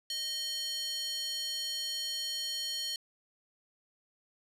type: tone with high-pass filter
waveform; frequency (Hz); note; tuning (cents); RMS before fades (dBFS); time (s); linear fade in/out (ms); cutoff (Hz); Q
square; 622.3; D#5; 0; -36; 0.1-2.96; 2; 3800; 8.8
effects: resampled to 32000 Hz